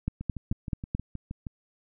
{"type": "two click trains", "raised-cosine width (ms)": 5, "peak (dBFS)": [-23, -15], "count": [9, 5], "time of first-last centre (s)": [[0.21, 1.468], [0.08, 0.95]], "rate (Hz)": [6.36, 4.6], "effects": []}